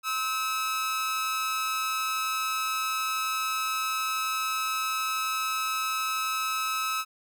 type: tone with amplitude modulation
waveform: sawtooth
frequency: 1293 Hz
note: E6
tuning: 34 cents flat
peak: -21 dBFS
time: 0.03-7.05 s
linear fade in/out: 50 ms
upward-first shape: sine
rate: 253 Hz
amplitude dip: 50%
effects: none